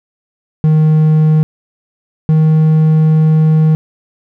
triangle tone pair in turn, 155.56 / 156.91 Hz, D#3 / D#3, 0 / +15 cents, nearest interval unison, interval 15 cents, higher second, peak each -4 dBFS, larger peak neither, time 0.64-1.43 / 2.29-3.75 s, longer second, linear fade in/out 0 ms, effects none

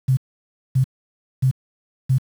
sine tone bursts, 130.81 Hz, C3, in tune, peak -13 dBFS, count 4, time 0.08-2.184 s, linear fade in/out 10 ms, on 91 ms, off 580 ms, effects 7-bit

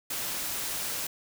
white noise, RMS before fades -33 dBFS, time 0.1-1.07 s, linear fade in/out 5 ms, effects none

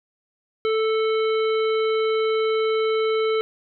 harmonic tone, 440 Hz, A4, in tune, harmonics 1 / 3 / 5 / 7 / 9, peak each -19 / -29 / -33 / -36 / -38 dBFS, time 0.65-3.41 s, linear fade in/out 0 ms, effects none

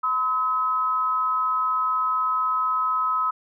sine tone pair together, 1015.9 / 1280 Hz, B5 / D#6, +49 / +49 cents, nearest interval major third, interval 400 cents, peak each -27 / -21 dBFS, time 0.03-3.31 s, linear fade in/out 10 ms, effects none

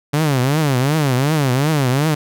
sawtooth tone with vibrato, 140.5 Hz, C#3, 24 cents sharp, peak -10 dBFS, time 0.13-2.15 s, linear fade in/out 10 ms, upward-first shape triangle, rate 2.7 Hz, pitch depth 250 cents each way, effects none

